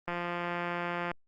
click train, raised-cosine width 0.5 ms, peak -19 dBFS, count 181, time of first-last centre 0.08-1.114 s, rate 174 Hz, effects Opus 24 kbps

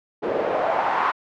white noise with band-pass filter sweep, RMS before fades -22 dBFS, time 0.22-1.12 s, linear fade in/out 20 ms, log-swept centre 400 to 1100 Hz, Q 2.9, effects low-pass 2000 Hz 12 dB/octave

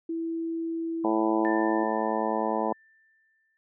sine tone, 329.6 Hz, E4, in tune, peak -28 dBFS, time 0.09-1.84 s, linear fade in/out 5 ms
harmonic tone, 110 Hz, A2, in tune, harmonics 2 / 3 / 4 / 5 / 6 / 7 / 8 / 9, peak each -33 / -33 / -33 / -33 / -33 / -33 / -33 / -33 dBFS, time 1.04-2.73 s, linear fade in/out 5 ms
sine tone with exponential decay, 1778 Hz, A6, 18 cents sharp, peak -31 dBFS, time 1.45-3.57 s, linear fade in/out 0 ms, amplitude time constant 460 ms
effects none

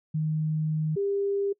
sine tone pair in turn, 155.56 / 399.3 Hz, D#3 / G4, 0 / +32 cents, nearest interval octave + major third, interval 1632 cents, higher second, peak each -24 dBFS, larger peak neither, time 0.14-0.96 / 0.96-1.53 s, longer first, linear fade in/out 10 ms, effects noise-tail reverb RT60 0.1 s tail -23 dB re dry

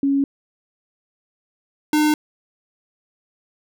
sine / square tone pair in turn, 277.2 / 302.8 Hz, C#4 / D#4, 0 / -47 cents, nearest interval major second, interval 153 cents, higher second, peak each -15 dBFS, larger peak neither, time 0.03-0.24 / 1.93-2.14 s, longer neither, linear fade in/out 2 ms, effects none

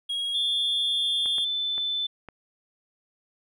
triangle tone with pitch glide, 3295 to 3270 Hz, G#7 to G#7, -14 to -28 cents, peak -25 dBFS, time 0.09-1.45 s, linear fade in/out 10 ms, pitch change -14 cents, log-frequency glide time 0.83-1.1 s
sine tone, 3520 Hz, A7, in tune, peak -25 dBFS, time 0.34-2.07 s, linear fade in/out 10 ms
clicks, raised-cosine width 0.5 ms, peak -26 dBFS, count 4, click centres 1.259 / 1.383 / 1.78 / 2.287 s
effects none

